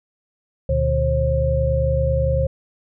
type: tone cluster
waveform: sine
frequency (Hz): 72 / 119.6 / 149.9 / 535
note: D2 / A#2 / D3 / C5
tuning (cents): -34 / +45 / +36 / +38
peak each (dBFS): -20 / -24 / -25 / -20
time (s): 0.69-2.47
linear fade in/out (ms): 5
effects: none